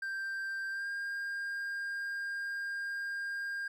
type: tone with pitch glide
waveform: triangle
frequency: 1576 to 1607.3 Hz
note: G6 to G6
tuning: +9 to +43 cents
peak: -33 dBFS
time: 0.02-3.68 s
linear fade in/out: 5 ms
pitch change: +34 cents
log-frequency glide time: 0.71-0.88 s
effects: none